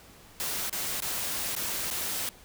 white noise with dropouts, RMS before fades -32 dBFS, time 0.4-2.29 s, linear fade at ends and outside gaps 0 ms, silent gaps 0.696-0.728 / 1.003-1.022 / 1.551-1.564 / 1.903-1.911 s, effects pink hiss -53 dBFS RMS until 2.44 s

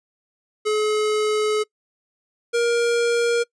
square tone pair in turn, 426.6 / 471.5 Hz, G#4 / A#4, +46 / +20 cents, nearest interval major second, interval 174 cents, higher second, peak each -19 / -18 dBFS, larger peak second, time 0.65-1.64 / 2.53-3.44 s, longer first, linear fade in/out 20 ms, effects noise-tail reverb RT60 0.1 s tail -25 dB re dry + resampled to 22050 Hz

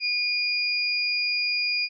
sine tone pair together, 2435 / 4870 Hz, D#7 / D#8, -38 / -38 cents, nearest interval octave, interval 1200 cents, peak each -25 / -26 dBFS, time 0-1.89 s, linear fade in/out 50 ms, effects none

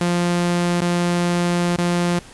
sawtooth tone with dropouts, 174.61 Hz, F3, in tune, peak -13 dBFS, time 0.01-2.19 s, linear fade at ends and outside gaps 2 ms, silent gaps 0.806-0.818 / 1.761-1.784 s, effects pink hiss -43 dBFS RMS until 2.33 s + resampled to 24000 Hz

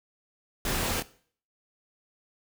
pink noise with echo, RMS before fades -30 dBFS, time 0.65-1 s, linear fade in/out 2 ms, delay 25 ms, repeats 1, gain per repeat -4 dB, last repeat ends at 1.025 s, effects noise-tail reverb RT60 0.5 s tail -18 dB re dry

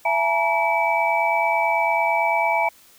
sine tone cluster, 671 / 855 / 944 / 2299 Hz, E5 / A5 / A#5 / D7, +31 / -50 / +22 / -37 cents, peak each -23 dBFS, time 0.05-2.69 s, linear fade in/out 5 ms, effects white hiss -52 dBFS RMS until 2.98 s

